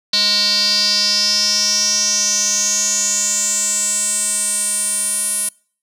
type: tone with band-pass filter sweep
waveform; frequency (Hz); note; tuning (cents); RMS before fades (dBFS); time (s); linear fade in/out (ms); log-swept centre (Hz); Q
square; 207.7; G#3; 0; -17; 0.13-5.49; 5; 4300 to 10000; 8.1
effects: noise-tail reverb RT60 0.5 s tail -26 dB re dry